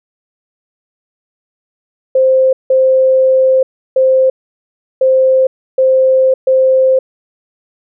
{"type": "tone bursts at uneven times", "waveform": "sine", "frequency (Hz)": 523.3, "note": "C5", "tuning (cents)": 0, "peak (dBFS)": -6, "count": 6, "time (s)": [[2.15, 2.53], [2.7, 3.63], [3.96, 4.3], [5.01, 5.47], [5.78, 6.34], [6.47, 6.99]], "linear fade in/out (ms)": 5, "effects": []}